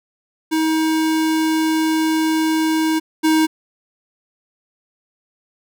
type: tone pair in turn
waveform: square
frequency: 317.4 / 315.8 Hz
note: D#4 / D#4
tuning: +35 / +26 cents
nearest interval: unison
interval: 9 cents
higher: first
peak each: -16 / -13 dBFS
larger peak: second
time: 0.51-3 / 3.23-3.47 s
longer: first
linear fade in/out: 20 ms
effects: none